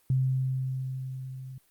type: tone with level ramp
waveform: sine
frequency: 130.81 Hz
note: C3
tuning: in tune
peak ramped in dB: -21 to -39 dBFS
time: 0.1-1.58 s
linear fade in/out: 2 ms
effects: white hiss -66 dBFS RMS until 1.7 s + Opus 32 kbps